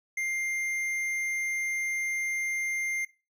triangle tone with tanh clipping, 2100 Hz, C7, 6 cents sharp, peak -30 dBFS, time 0.17-3.05 s, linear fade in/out 5 ms, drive 15 dB, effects noise-tail reverb RT60 0.3 s tail -20 dB re dry

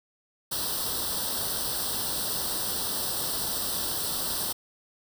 white noise with comb filter, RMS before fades -30 dBFS, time 0.51-4.53 s, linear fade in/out 10 ms, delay 0.22 ms, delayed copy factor +0.85, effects none

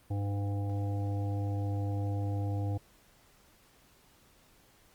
harmonic tone, 100.8 Hz, G2, 49 cents sharp, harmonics 1 / 3 / 5 / 7 / 8, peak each -30 / -40 / -44 / -47 / -48 dBFS, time 0.1-2.78 s, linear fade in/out 10 ms, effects pink hiss -63 dBFS RMS until 4.94 s + Opus 32 kbps

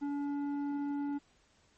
sine tone with tanh clipping, 285.8 Hz, D4, 47 cents flat, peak -34 dBFS, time 0.01-1.19 s, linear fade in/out 20 ms, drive 9 dB, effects pink hiss -68 dBFS RMS until 1.77 s + MP3 32 kbps

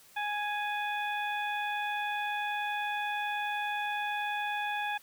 harmonic tone with a mistuned harmonic, 830.6 Hz, G#5, in tune, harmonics 1 / 2 / 3 / 4, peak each -33 / -36 / -38 / -43 dBFS, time 0.16-4.98 s, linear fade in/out 10 ms, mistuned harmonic 4, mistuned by +57 cents, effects white hiss -58 dBFS RMS until 5.02 s

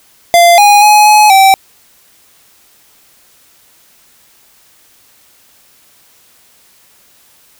square tone with pitch steps, 690 / 822 / 841 / 846 / 774 Hz, F5 / G#5 / G#5 / G#5 / G5, -21 / -18 / +22 / +32 / -22 cents, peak -3 dBFS, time 0.34-1.54 s, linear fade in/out 0 ms, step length 240 ms, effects white hiss -47 dBFS RMS until 7.59 s

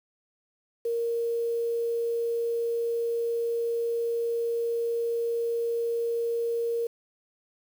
sine tone with quantisation, 466.2 Hz, A#4, in tune, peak -25 dBFS, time 0.85-6.87 s, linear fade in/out 5 ms, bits 8, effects none

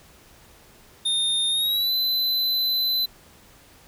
square tone with pitch glide, 3650 to 4027 Hz, A#7 to B7, -37 to +33 cents, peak -21 dBFS, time 1.05-3.06 s, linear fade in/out 10 ms, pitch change +170 cents, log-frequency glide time 1.49-1.93 s, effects pink hiss -52 dBFS RMS until 3.87 s

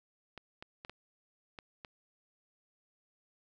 clicks, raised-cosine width 0.3 ms, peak -29 dBFS, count 6, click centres 0.377 / 0.625 / 0.849 / 0.896 / 1.588 / 1.848 s, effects none

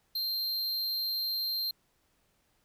square tone with amplitude modulation, 4168 Hz, C8, 7 cents flat, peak -29 dBFS, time 0.15-1.71 s, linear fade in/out 5 ms, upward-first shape sine, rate 288 Hz, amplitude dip 35%, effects pink hiss -72 dBFS RMS until 2.64 s

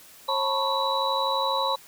sine tone cluster, 541 / 892 / 984 / 1103 / 3926 Hz, C#5 / A5 / B5 / C#6 / B7, -42 / +23 / -7 / -9 / -11 cents, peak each -29 dBFS, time 0.28-1.76 s, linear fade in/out 10 ms, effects white hiss -50 dBFS RMS until 1.87 s

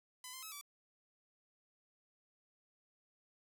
5% pulse tone with pitch steps, 1008 / 1042 / 1290 / 1154 Hz, B5 / C6 / E6 / D6, +35 / -7 / -38 / -31 cents, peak -35 dBFS, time 0.24-0.612 s, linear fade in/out 2 ms, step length 93 ms, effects none

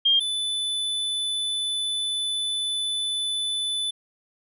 sine / square tone pair in turn, 3209 / 3498 Hz, G7 / A7, +40 / -11 cents, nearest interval minor second, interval 149 cents, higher second, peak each -16 / -25 dBFS, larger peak first, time 0.05-0.2 / 0.2-3.91 s, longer second, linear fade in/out 10 ms, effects resampled to 32000 Hz

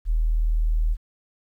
sine tone, 39.67 Hz, D#1, 34 cents sharp, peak -18 dBFS, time 0.05-0.97 s, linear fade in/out 50 ms, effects 10-bit

